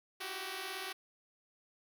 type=tone cluster; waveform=5% pulse; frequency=329.5 / 373 / 390.6 Hz; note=E4 / F#4 / G4; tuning=-1 / +14 / -6 cents; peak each=-40 / -31 / -32 dBFS; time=0.2-0.93 s; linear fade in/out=10 ms; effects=none